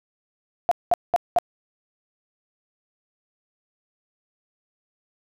sine tone bursts, 700 Hz, F5, 4 cents sharp, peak -14 dBFS, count 4, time 0.69-1.386 s, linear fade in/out 0 ms, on 24 ms, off 200 ms, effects none

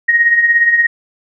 sine tone with tremolo, 1874 Hz, A#6, 9 cents sharp, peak -5 dBFS, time 0.08-0.87 s, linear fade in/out 10 ms, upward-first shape triangle, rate 17 Hz, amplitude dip 65%, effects none

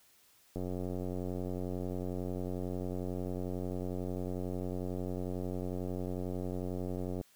click train, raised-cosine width 2 ms, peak -25 dBFS, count 607, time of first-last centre 0.56-7.212 s, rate 91.1 Hz, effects white hiss -65 dBFS RMS until 7.35 s

